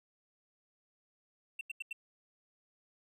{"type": "tone bursts", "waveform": "triangle", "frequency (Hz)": 2700, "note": "E7", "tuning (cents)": 41, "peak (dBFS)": -35, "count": 4, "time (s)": [1.59, 1.929], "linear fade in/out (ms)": 5, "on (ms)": 21, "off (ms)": 85, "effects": []}